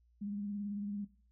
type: tone with vibrato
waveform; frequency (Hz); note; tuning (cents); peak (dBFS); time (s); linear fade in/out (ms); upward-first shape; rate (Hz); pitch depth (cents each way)
sine; 203.8; G#3; -32; -37; 0.21-1.05; 10; sine; 18; 36
effects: noise-tail reverb RT60 0.4 s tail -17 dB re dry + added 59 Hz sine -66 dBFS peak until 1.31 s